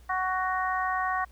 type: harmonic tone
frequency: 372.1 Hz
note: F#4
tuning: 10 cents sharp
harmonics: 2 / 3 / 4 / 5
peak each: -30 / -29 / -35 / -33 dBFS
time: 0.09-1.25 s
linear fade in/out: 10 ms
effects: added 60 Hz sine -50 dBFS peak until 1.31 s + pink hiss -62 dBFS RMS until 1.31 s